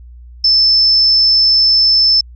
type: tone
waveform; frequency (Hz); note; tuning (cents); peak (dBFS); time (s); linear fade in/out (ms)
sine; 5274; E8; 0; -7; 0.44-2.21; 5
effects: added 60 Hz sine -33 dBFS peak until 2.35 s